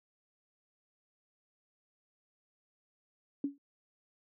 sine tone with exponential decay, 281.5 Hz, C#4, 27 cents sharp, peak -26 dBFS, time 3.44-3.58 s, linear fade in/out 2 ms, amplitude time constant 29 ms, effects high-pass 150 Hz 12 dB/octave

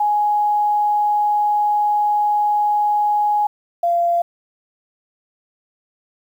sine tone pair in turn, 834 / 689.1 Hz, G#5 / F5, +7 / -23 cents, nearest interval minor third, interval 330 cents, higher first, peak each -14 dBFS, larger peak neither, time 0-3.47 / 3.83-4.22 s, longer first, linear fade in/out 5 ms, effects 8-bit

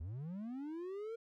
triangle linear sweep, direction up, 71.3 to 466.2 Hz, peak -39 dBFS, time 0-1.16 s, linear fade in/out 10 ms, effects none

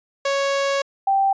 sawtooth / sine tone pair in turn, 554.4 / 782.3 Hz, C#5 / G5, 0 / -4 cents, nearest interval tritone, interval 596 cents, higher second, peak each -15 dBFS, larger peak neither, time 0.25-0.82 / 1.07-1.33 s, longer first, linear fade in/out 5 ms, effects resampled to 16000 Hz

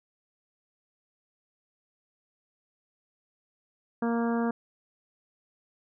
harmonic tone, 233.1 Hz, A#3, in tune, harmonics 1 / 2 / 3 / 4 / 5 / 6 / 7, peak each -26 / -32 / -36 / -38 / -40 / -42 / -43 dBFS, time 4.02-4.51 s, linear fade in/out 5 ms, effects none

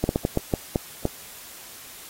slowing click train, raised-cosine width 2 ms, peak -7 dBFS, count 8, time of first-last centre 0.04-1.054 s, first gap 51 ms, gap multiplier 1.34, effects white hiss -43 dBFS RMS until 2.09 s + AAC 48 kbps

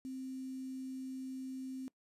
sine tone with quantisation, 261.6 Hz, C4, in tune, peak -40 dBFS, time 0.05-1.88 s, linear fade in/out 0 ms, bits 10, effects noise-tail reverb RT60 0.1 s tail -22 dB re dry + resampled to 32000 Hz

